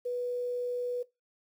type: tone with quantisation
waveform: sine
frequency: 490.8 Hz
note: B4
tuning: 11 cents flat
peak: -30 dBFS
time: 0.05-1.03 s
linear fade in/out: 10 ms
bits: 10
effects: noise-tail reverb RT60 0.2 s tail -18 dB re dry